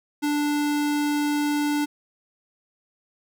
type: tone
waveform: square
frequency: 293.7 Hz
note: D4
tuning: in tune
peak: -22 dBFS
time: 0.22-1.86 s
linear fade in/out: 20 ms
effects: none